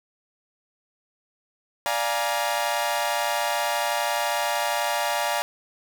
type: chord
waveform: sawtooth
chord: Bb dominant seventh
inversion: first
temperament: equal with one note detuned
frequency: 587.3 / 698.5 / 830.6 / 943.2 Hz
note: D5 / F5 / Ab5 / Bb5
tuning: 0 / 0 / 0 / +20 cents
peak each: -25 dBFS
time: 1.86-5.42 s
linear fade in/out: 0 ms
effects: 7-bit